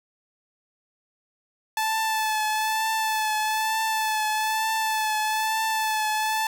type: tone with vibrato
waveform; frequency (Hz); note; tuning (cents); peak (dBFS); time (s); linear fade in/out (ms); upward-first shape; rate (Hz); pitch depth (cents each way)
sawtooth; 872; A5; -16; -19; 1.77-6.47; 2; triangle; 1.1; 29
effects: none